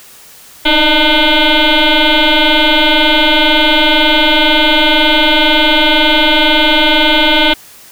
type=tone with frequency modulation; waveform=sine; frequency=1504 Hz; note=F#6; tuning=28 cents sharp; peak=-6 dBFS; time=0.65-7.54 s; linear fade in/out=10 ms; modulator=303 Hz; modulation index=7.1; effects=white hiss -38 dBFS RMS until 7.91 s